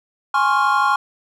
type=chord; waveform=triangle; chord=Db major seventh; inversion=second; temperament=equal with one note detuned; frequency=830.6 / 1056.8 / 1108.7 / 1396.9 Hz; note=Ab5 / C6 / Db6 / F6; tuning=0 / +17 / 0 / 0 cents; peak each=-18 dBFS; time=0.34-0.96 s; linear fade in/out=5 ms; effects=none